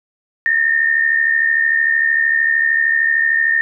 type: tone with amplitude modulation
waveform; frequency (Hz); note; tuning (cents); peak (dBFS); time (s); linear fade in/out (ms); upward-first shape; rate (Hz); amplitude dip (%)
sine; 1823; A#6; -39; -9; 0.46-3.61; 0; sine; 73.2; 65
effects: none